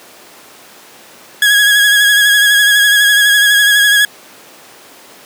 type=tone with vibrato; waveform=30% pulse; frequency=1661.2 Hz; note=G#6; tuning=in tune; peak=-4 dBFS; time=1.42-4.05 s; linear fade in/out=2 ms; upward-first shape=sine; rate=12 Hz; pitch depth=32 cents each way; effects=pink hiss -38 dBFS RMS until 5.25 s + high-pass 300 Hz 12 dB/octave